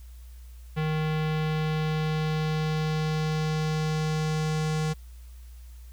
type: tone with low-pass filter sweep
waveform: square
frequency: 155.56 Hz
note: D#3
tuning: in tune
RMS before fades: -27 dBFS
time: 0.76-4.94 s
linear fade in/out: 20 ms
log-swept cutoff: 2900 to 7300 Hz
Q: 1.3
effects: added 60 Hz sine -42 dBFS peak until 5.92 s + white hiss -60 dBFS RMS until 5.92 s